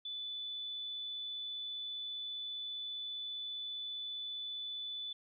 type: tone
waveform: sine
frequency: 3485 Hz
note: A7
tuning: 17 cents flat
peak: -39 dBFS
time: 0.05-5.13 s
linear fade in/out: 5 ms
effects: none